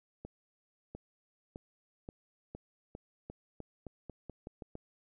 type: accelerating click train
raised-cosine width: 2 ms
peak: -30 dBFS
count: 14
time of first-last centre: 0.25-4.754 s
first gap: 700 ms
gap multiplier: 0.87
effects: none